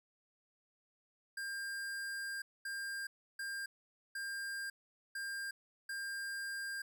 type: tone bursts at uneven times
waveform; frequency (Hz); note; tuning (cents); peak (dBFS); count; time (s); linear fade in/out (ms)
square; 1600; G6; +35; -40; 6; 1.37-2.42 / 2.65-3.07 / 3.39-3.66 / 4.15-4.7 / 5.15-5.51 / 5.89-6.82; 5
effects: none